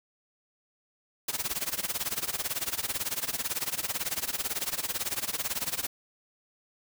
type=noise with tremolo; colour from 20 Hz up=white; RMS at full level=-29 dBFS; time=1.28-5.87 s; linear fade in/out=5 ms; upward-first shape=sine; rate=18 Hz; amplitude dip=90%; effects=none